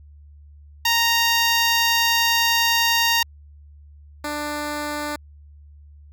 10% pulse tone pair in turn, 930 / 296.2 Hz, A#5 / D4, -4 / +15 cents, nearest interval octave + minor sixth, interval 1981 cents, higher first, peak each -8 / -17 dBFS, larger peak first, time 0.85-3.23 / 4.24-5.16 s, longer first, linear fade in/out 5 ms, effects added 73 Hz sine -43 dBFS peak until 6.12 s

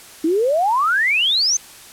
sine exponential sweep, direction up, 306 to 6410 Hz, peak -14 dBFS, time 0.24-1.57 s, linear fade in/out 5 ms, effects white hiss -41 dBFS RMS until 1.92 s + low-pass 12000 Hz 12 dB/octave

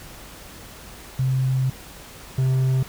sine / triangle tone pair in turn, 130.81 / 130.81 Hz, C3 / C3, 0 / 0 cents, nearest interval unison, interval 0 cents, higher neither, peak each -18 / -15 dBFS, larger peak second, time 1.19-1.7 / 2.38-2.83 s, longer first, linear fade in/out 5 ms, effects added 50 Hz sine -48 dBFS peak until 2.88 s + pink hiss -42 dBFS RMS until 2.88 s

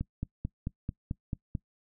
click train, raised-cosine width 5 ms, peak -20 dBFS, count 8, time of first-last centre 0.01-1.552 s, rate 4.54 Hz, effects noise-tail reverb RT60 0.1 s tail -22 dB re dry

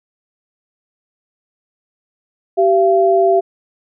sine tone pair together, 386.8 / 681.7 Hz, G4 / F5, -23 / -42 cents, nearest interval minor seventh, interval 981 cents, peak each -12 dBFS, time 2.57-3.41 s, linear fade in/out 20 ms, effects none

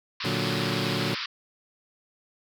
white band-pass noise, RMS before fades -33 dBFS, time 0.2-1.26 s, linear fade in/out 5 ms, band 980 to 5200 Hz, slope 96 dB/octave
20% pulse chord, Bb augmented, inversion none, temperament equal, 116.54 / 146.83 / 185 Hz, Bb2 / D3 / F#3, 0 / 0 / 0 cents, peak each -26 dBFS, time 0.24-1.15 s, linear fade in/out 10 ms
effects none

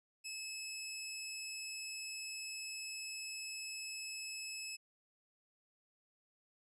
15% pulse tone, 2595 Hz, E7, 28 cents flat, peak -35 dBFS, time 0.24-4.77 s, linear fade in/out 20 ms, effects resampled to 22050 Hz

